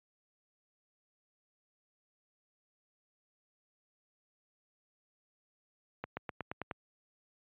accelerating click train, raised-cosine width 0.5 ms, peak -22 dBFS, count 7, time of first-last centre 6.04-6.712 s, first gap 130 ms, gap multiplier 0.94, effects high-pass 80 Hz 12 dB/octave + resampled to 8000 Hz

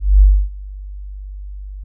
sine tone with ADSR envelope, 49 Hz, G1, in tune, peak -3 dBFS, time 0-1.84 s, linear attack 210 ms, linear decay 280 ms, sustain -24 dB, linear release 9 ms, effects none

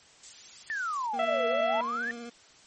violet noise, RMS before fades -38 dBFS, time 0.23-1.07 s, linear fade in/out 5 ms
sine exponential two-way sweep, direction down then up, 1829 to 456.4 to 1829 Hz, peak -29 dBFS, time 0.7-2.11 s, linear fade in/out 0 ms, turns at 1.47 s
25% pulse tone with vibrato, 236.1 Hz, A#3, 22 cents sharp, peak -35 dBFS, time 1.13-2.3 s, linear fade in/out 10 ms, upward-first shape sine, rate 16 Hz, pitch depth 22 cents each way
harmonic tone, 663 Hz, E5, 10 cents sharp, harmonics 1 / 2 / 3 / 4 / 5, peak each -27 / -33 / -37 / -39 / -41 dBFS, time 1.19-1.81 s, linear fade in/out 2 ms
effects white hiss -56 dBFS RMS until 2.66 s + MP3 32 kbps

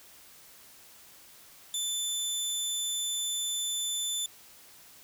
20% pulse tone, 3520 Hz, A7, in tune, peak -24 dBFS, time 1.74-4.26 s, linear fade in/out 2 ms, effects white hiss -54 dBFS RMS until 5.03 s

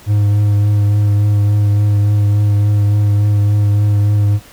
triangle tone with vibrato, 103.2 Hz, G#2, 10 cents flat, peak -7 dBFS, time 0.06-4.4 s, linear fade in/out 50 ms, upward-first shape triangle, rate 3.5 Hz, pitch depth 20 cents each way, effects pink hiss -41 dBFS RMS until 4.52 s

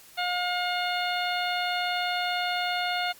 harmonic tone, 715 Hz, F5, 41 cents sharp, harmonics 1 / 2 / 3 / 4 / 5 / 6, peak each -29 / -32 / -34 / -35 / -36 / -37 dBFS, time 0.17-3.13 s, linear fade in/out 20 ms, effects white hiss -52 dBFS RMS until 3.19 s + Opus 48 kbps

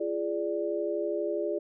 sine chord, D diminished, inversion first, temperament equal with one note detuned, 343 / 415.3 / 587.3 Hz, F4 / Ab4 / D5, -31 / 0 / 0 cents, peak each -32 dBFS, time 0-1.59 s, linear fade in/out 10 ms, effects none

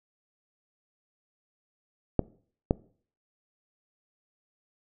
clicks, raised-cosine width 2 ms, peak -8 dBFS, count 2, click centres 2.193 / 2.709 s, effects noise-tail reverb RT60 0.5 s tail -22 dB re dry

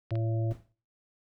clicks, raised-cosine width 0.3 ms, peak -29 dBFS, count 2, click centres 0.107 / 0.155 s
harmonic tone, 112.5 Hz, A2, 39 cents sharp, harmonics 1 / 3 / 5 / 6, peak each -27 / -37 / -41 / -43 dBFS, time 0.11-0.53 s, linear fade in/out 10 ms
brown noise with exponential decay, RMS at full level -41 dBFS, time 0.51-0.72 s, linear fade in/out 0 ms, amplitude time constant 45 ms
effects noise-tail reverb RT60 0.4 s tail -20 dB re dry

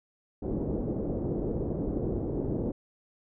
white low-pass noise, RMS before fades -31 dBFS, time 0.42-2.72 s, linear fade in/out 10 ms, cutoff 440 Hz, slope 24 dB/octave, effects none

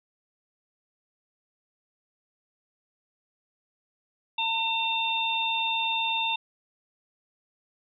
harmonic tone, 904 Hz, A5, 47 cents sharp, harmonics 1 / 3 / 4, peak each -29 / -29 / -29 dBFS, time 4.38-6.36 s, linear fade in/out 5 ms, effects none

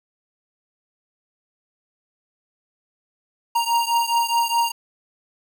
square beating tone pair, 932.3 / 937.1 Hz, A#5 / A#5, 0 / +9 cents, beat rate 4.8 Hz, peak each -21 / -23 dBFS, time 3.55-4.72 s, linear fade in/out 10 ms, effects 8-bit

